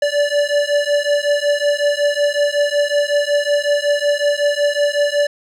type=beating tone pair; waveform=square; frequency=578 / 583.4 Hz; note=D5 / D5; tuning=-28 / -12 cents; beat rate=5.4 Hz; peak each=-18 dBFS; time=0.02-5.27 s; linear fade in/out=5 ms; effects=low-pass 7000 Hz 12 dB/octave